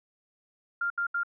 sine tone bursts, 1396.9 Hz, F6, in tune, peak -26 dBFS, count 3, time 0.81-1.234 s, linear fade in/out 5 ms, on 92 ms, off 74 ms, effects none

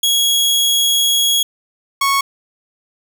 sawtooth tone pair in turn, 3322 / 1105.1 Hz, G#7 / C#6, 0 / -6 cents, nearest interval octave + perfect fifth, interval 1906 cents, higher first, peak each -9 dBFS, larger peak neither, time 0.03-1.43 / 2.01-2.21 s, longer first, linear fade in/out 5 ms, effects none

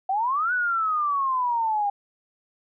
sine exponential two-way sweep, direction up then down, 740 to 1502 to 800 Hz, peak -21 dBFS, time 0.09-1.9 s, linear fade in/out 5 ms, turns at 0.53 s, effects none

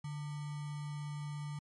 sine tone with sample-and-hold, 147.2 Hz, D3, 4 cents sharp, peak -38 dBFS, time 0.04-1.59 s, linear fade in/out 5 ms, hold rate 1050 Hz, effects MP3 48 kbps

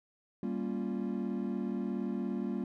triangle chord, G half-diminished seventh, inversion none, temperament equal, 196 / 233.1 / 277.2 / 349.2 Hz, G3 / Bb3 / Db4 / F4, 0 / 0 / 0 / 0 cents, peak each -34 / -34 / -38 / -38 dBFS, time 0.43-2.64 s, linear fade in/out 2 ms, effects tanh soft clip ceiling -21 dBFS

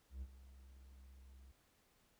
triangle tone with ADSR envelope, 65.7 Hz, C2, 8 cents sharp, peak -40 dBFS, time 0.1-1.52 s, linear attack 120 ms, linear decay 47 ms, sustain -15 dB, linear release 12 ms, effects pink hiss -74 dBFS RMS until 2.19 s

